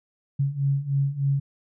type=beating tone pair; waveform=sine; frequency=137.1 / 140.4 Hz; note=C#3 / C#3; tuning=-19 / +22 cents; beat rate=3.3 Hz; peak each=-26 / -23 dBFS; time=0.39-1.4 s; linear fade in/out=10 ms; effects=none